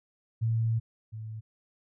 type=tone pair in turn; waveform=sine; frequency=113.4 / 109.92 Hz; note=A#2 / A2; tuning=-47 / -1 cents; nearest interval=minor second; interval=54 cents; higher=first; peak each=-24 / -36 dBFS; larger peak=first; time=0.41-0.8 / 1.12-1.41 s; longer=first; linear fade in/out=20 ms; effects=none